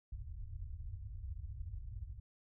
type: low-pass noise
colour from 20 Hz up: white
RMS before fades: -45 dBFS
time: 0.12-2.2 s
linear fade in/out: 5 ms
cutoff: 100 Hz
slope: 48 dB/octave
effects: none